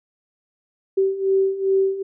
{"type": "beating tone pair", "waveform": "sine", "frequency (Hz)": [384.7, 387.2], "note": ["G4", "G4"], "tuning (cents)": [-33, -21], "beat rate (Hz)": 2.5, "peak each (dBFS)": [-22, -18], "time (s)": [0.97, 2.03], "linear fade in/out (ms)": 10, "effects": []}